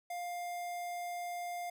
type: tone with notch filter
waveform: square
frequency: 703 Hz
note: F5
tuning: 11 cents sharp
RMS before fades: -40 dBFS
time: 0.1-1.7 s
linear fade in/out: 5 ms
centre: 4000 Hz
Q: 1.7
effects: none